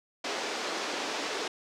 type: band-pass noise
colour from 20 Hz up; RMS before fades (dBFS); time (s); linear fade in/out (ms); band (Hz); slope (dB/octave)
pink; -34; 0.24-1.48; 5; 300 to 6300; 24
effects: none

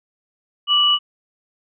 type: tone pair together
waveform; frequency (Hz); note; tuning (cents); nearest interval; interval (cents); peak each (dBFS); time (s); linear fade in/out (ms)
sine; 1174.7 / 2945; D6 / F#7; 0 / -9; octave + major third; 1591; -21 / -13; 0.67-0.99; 50
effects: none

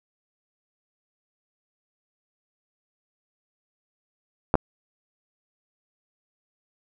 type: clicks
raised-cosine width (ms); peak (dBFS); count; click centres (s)
1; -4; 2; 4.541 / 4.554
effects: none

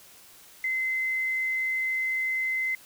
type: tone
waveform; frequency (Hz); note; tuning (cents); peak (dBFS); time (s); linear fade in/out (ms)
sine; 2058; C7; -29; -25; 0.64-2.75; 2
effects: white hiss -52 dBFS RMS until 2.85 s

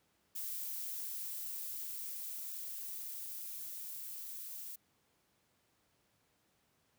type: noise with level ramp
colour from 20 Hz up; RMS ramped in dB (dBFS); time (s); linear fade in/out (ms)
violet; -41 to -46; 0.35-4.76; 10
effects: pink hiss -75 dBFS RMS until 6.98 s + high-pass 80 Hz 12 dB/octave

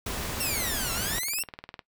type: noise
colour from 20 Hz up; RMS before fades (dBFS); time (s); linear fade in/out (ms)
pink; -33; 0.06-1.19; 5
type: exponential two-way sweep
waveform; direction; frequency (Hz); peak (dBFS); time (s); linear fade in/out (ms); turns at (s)
5% pulse; down then up; 2794 to 1319 to 2794; -19; 0.4-1.43; 5; 0.93
type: click train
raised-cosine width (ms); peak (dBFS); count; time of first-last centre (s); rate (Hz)
0.3; -23; 17; 0.98-1.792; 19.7
effects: noise-tail reverb RT60 0.1 s tail -18 dB re dry

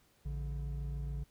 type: tone pair together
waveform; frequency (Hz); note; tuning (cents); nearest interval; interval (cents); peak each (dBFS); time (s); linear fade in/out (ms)
triangle; 56.79 / 143.1; A#1 / D3; -45 / -45; octave + major third; 1600; -35 / -39; 0.25-1.24; 10
effects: pink hiss -69 dBFS RMS until 1.3 s

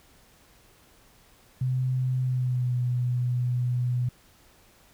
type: tone with pitch glide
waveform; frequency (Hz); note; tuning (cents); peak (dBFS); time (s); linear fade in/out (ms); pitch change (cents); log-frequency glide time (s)
sine; 128.4 to 123.6; C3 to B2; -32 to +2; -23; 1.61-4.09; 5; -66; 2.2-2.76
effects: pink hiss -58 dBFS RMS until 4.93 s

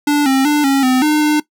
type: tone with pitch steps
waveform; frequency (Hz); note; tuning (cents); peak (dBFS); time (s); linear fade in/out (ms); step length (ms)
square; 292.4 / 267 / 296.1 / 273.3 / 256.4 / 302.8 / 301.1; D4 / C4 / D4 / C#4 / C4 / D#4 / D4; -7 / +35 / +14 / -24 / -35 / -47 / +43; -11; 0.07-1.4; 5; 190
effects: noise-tail reverb RT60 0.1 s tail -19 dB re dry

